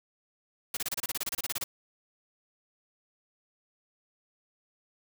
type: noise bursts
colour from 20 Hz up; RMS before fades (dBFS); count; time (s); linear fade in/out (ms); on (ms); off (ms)
white; -32; 16; 0.74-1.64; 5; 30; 28
effects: none